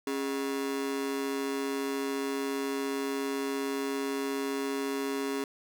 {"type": "ring-modulated tone", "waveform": "45% pulse", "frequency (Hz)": 343.4, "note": "F4", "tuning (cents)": -29, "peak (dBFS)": -27, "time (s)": [0.07, 5.44], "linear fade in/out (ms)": 2, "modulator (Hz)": 68.7, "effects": []}